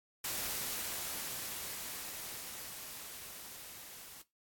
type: noise with level ramp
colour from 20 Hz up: white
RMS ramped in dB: -37 to -51 dBFS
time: 0.24-4.22 s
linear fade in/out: 5 ms
effects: noise-tail reverb RT60 0.2 s tail -18 dB re dry + AAC 64 kbps